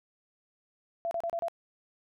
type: tone bursts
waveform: sine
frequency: 676 Hz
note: E5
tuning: 43 cents sharp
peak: -29 dBFS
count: 5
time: 1.05-1.483 s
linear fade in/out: 0 ms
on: 61 ms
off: 32 ms
effects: none